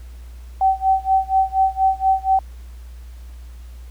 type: tone with tremolo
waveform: sine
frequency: 767 Hz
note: G5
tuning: 38 cents flat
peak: -11 dBFS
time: 0.61-2.39 s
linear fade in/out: 2 ms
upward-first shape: sine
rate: 4.2 Hz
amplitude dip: 95%
effects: added 60 Hz sine -34 dBFS peak until 3.9 s + pink hiss -53 dBFS RMS until 3.9 s